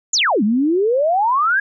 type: exponential two-way sweep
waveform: sine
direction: down then up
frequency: 7459 to 198.2 to 1677 Hz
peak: -13 dBFS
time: 0.13-1.6 s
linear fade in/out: 5 ms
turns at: 0.43 s
effects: none